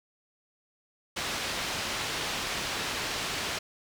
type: low-pass noise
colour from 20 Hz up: white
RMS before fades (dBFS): -33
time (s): 1.16-3.59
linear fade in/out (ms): 10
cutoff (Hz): 4300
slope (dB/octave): 12
effects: none